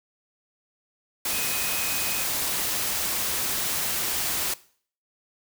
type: tone in noise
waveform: sine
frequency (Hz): 2511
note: D#7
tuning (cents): +15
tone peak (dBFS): -35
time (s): 1.31-2.23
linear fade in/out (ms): 5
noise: white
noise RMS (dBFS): -27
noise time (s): 1.25-4.54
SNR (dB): -11
effects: noise-tail reverb RT60 0.5 s tail -19 dB re dry